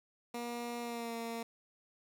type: tone with pitch glide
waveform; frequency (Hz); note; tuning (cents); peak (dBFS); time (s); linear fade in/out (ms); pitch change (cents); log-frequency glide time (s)
15% pulse; 238.3 to 230.7; A#3 to A#3; +38 to -18; -32; 0.34-1.43; 5; -56; 0.8-1.15
effects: 12-bit